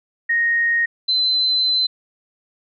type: tone pair in turn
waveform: sine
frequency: 1864.7 / 4053 Hz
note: A#6 / B7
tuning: 0 / +44 cents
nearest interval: octave + minor second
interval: 1344 cents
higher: second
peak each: -15 dBFS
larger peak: neither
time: 0.29-0.86 / 1.08-1.87 s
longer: second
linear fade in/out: 10 ms
effects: none